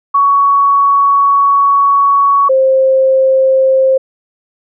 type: tone pair in turn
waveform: sine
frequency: 1120 / 528.6 Hz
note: C#6 / C5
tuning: +18 / +18 cents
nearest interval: octave + minor second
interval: 1300 cents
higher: first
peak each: -6 dBFS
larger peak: neither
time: 0.14-2.49 / 2.49-3.98 s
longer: first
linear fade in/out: 10 ms
effects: none